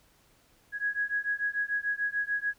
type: beating tone pair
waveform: sine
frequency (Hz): 1659 / 1665.8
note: G#6 / G#6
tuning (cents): -2 / +5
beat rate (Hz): 6.8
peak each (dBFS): -31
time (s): 0.72-2.54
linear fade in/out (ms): 50
effects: pink hiss -64 dBFS RMS until 2.58 s